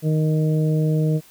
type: harmonic tone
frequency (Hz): 155.56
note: D#3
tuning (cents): 0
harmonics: 1 / 2 / 3 / 4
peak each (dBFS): -17 / -27 / -27 / -33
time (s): 0.02-1.21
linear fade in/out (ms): 50
effects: white hiss -50 dBFS RMS until 1.3 s